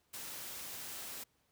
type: noise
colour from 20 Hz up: white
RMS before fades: -45 dBFS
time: 0.13-1.24 s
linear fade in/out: 10 ms
effects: pink hiss -75 dBFS RMS until 1.51 s + high-pass 60 Hz 12 dB/octave